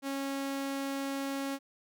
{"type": "tone", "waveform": "sawtooth", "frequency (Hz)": 274.6, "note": "C#4", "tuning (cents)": -16, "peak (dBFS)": -29, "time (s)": [0.02, 1.59], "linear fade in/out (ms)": 50, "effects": []}